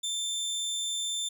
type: tone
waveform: 25% pulse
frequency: 3558 Hz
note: A7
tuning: 19 cents sharp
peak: -26 dBFS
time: 0.03-1.29 s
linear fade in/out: 10 ms
effects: none